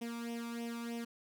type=tone with flanger; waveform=sawtooth; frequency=233.9 Hz; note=A#3; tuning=6 cents sharp; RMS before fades=-41 dBFS; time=0.01-1.05 s; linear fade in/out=10 ms; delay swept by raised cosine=0.34 to 0.86 ms; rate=3.2 Hz; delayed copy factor=+0.75; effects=none